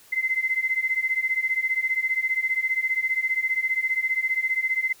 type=beating tone pair; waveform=sine; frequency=2053 / 2068 Hz; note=C7 / C7; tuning=-33 / -21 cents; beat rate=15 Hz; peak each=-26 / -24 dBFS; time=0.12-4.93 s; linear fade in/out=10 ms; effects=white hiss -53 dBFS RMS until 5 s